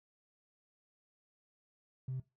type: tone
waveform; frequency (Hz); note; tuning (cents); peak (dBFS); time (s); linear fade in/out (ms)
triangle; 130.2; C3; -8; -32; 2.08-2.2; 5
effects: noise-tail reverb RT60 0.2 s tail -20 dB re dry + tanh soft clip ceiling -34 dBFS